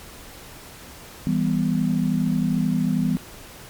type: chord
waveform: sine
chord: E minor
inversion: none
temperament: just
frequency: 164.81 / 197.78 / 247.2 Hz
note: E3 / G3 / B3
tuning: 0 / +16 / +2 cents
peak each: -23 dBFS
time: 1.27-3.17 s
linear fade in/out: 0 ms
effects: pink hiss -42 dBFS RMS until 3.69 s + MP3 96 kbps